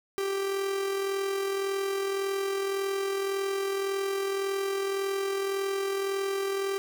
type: tone with amplitude modulation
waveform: 45% pulse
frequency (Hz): 391.9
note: G4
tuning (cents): 0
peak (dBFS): -26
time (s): 0.18-6.78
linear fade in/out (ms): 0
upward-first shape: sine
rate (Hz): 41.8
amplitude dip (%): 35
effects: none